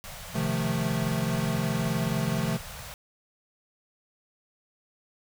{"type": "band-stop noise", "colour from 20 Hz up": "pink", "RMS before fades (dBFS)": -41, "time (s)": [0.04, 2.94], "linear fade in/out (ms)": 0, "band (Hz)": [190, 500], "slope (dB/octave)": 48}
{"type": "chord", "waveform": "square", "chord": "F dominant seventh", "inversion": "second", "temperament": "equal", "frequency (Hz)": [130.81, 155.56, 174.61, 220], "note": ["C3", "Eb3", "F3", "A3"], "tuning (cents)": [0, 0, 0, 0], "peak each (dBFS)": -32, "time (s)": [0.34, 2.58], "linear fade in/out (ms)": 20}
{"effects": []}